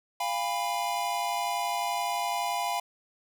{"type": "chord", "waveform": "square", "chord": "F diminished", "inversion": "none", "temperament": "equal with one note detuned", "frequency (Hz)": [698.5, 810.2, 987.8], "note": ["F5", "Ab5", "Cb6"], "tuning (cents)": [0, -43, 0], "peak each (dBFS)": -33, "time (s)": [0.2, 2.8], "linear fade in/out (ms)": 5, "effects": []}